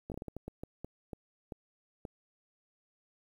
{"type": "slowing click train", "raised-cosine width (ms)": 2, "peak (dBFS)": -27, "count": 13, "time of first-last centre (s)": [0.1, 2.052], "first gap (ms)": 18, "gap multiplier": 1.36, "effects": ["10-bit"]}